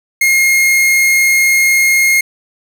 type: tone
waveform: 45% pulse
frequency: 2142 Hz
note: C7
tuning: 40 cents sharp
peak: -8 dBFS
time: 0.21-2.21 s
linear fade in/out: 5 ms
effects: none